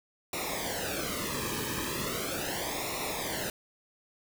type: noise with flanger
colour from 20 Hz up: pink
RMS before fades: -34 dBFS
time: 0.33-3.5 s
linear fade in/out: 2 ms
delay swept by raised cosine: 0.63 to 1.45 ms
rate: 0.38 Hz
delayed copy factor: -0.85
effects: none